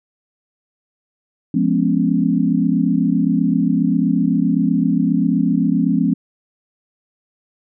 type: chord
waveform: sine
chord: C# dominant seventh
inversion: first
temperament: just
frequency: 173.24 / 207.9 / 249.5 / 277.2 Hz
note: E#3 / G#3 / B3 / C#4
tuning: -14 / +2 / +18 / 0 cents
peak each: -19 dBFS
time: 1.54-6.14 s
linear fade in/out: 5 ms
effects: none